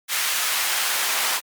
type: noise with high-pass filter sweep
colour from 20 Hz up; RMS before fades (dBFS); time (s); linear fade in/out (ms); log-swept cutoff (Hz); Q
pink; -23; 0.08-1.41; 50; 1600 to 990; 0.75
effects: Opus 48 kbps